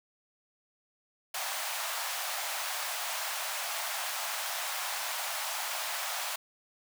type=high-pass noise; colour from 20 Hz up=pink; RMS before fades=-35 dBFS; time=1.34-6.36 s; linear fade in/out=5 ms; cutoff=640 Hz; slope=48 dB/octave; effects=none